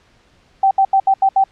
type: tone bursts at uneven times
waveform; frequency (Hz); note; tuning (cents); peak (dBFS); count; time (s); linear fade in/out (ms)
sine; 776; G5; -18; -9; 6; 0.63-0.71 / 0.78-0.85 / 0.93-1 / 1.07-1.14 / 1.22-1.29 / 1.36-1.44; 5
effects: pink hiss -54 dBFS RMS until 1.51 s + low-pass 5000 Hz 12 dB/octave